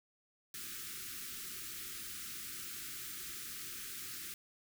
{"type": "band-stop noise", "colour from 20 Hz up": "white", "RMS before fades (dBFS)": -45, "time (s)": [0.54, 4.34], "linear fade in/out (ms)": 2, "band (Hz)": [410, 1200], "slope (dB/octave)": 96, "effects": []}